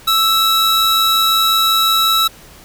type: tone pair together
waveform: 45% pulse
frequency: 1318.5 / 3850 Hz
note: E6 / B7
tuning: 0 / -45 cents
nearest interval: octave + perfect fifth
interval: 1855 cents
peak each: -14 dBFS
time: 0.07-2.28 s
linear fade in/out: 10 ms
effects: pink hiss -41 dBFS RMS until 2.64 s